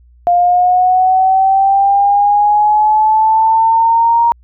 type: linear sweep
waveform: sine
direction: up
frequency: 699 to 940 Hz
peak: -7 dBFS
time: 0.27-4.32 s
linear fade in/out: 0 ms
effects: added 60 Hz sine -42 dBFS peak until 4.43 s